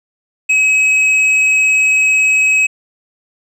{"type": "tone with hard clipping", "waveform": "sine", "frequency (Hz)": 2553, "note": "D#7", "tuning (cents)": 44, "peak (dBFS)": -10, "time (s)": [0.49, 2.67], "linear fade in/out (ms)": 10, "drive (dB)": 5, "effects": ["resampled to 32000 Hz"]}